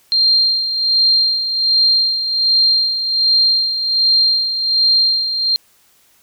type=tone with tremolo; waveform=sine; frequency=4186 Hz; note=C8; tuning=in tune; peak=-9 dBFS; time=0.12-5.56 s; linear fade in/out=0 ms; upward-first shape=sine; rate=1.3 Hz; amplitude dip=60%; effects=white hiss -54 dBFS RMS until 6.22 s